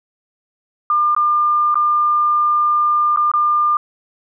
sine tone with dropouts, 1200 Hz, D6, 37 cents sharp, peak -12 dBFS, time 0.9-3.77 s, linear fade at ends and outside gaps 2 ms, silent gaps 1.149-1.164 / 1.744-1.755 / 3.162-3.172 / 3.316-3.337 s, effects none

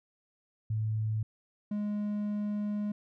sine / triangle tone pair in turn, 109 / 207.8 Hz, A2 / G#3, -16 / +1 cents, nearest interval major seventh, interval 1117 cents, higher second, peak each -28 dBFS, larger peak neither, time 0.7-1.23 / 1.71-2.92 s, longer second, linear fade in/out 5 ms, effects none

